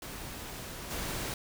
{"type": "noise with level steps", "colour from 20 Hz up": "pink", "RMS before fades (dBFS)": [-42, -36], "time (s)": [0.02, 1.34], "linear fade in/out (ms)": 2, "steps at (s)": 0.9, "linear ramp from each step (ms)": 10, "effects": []}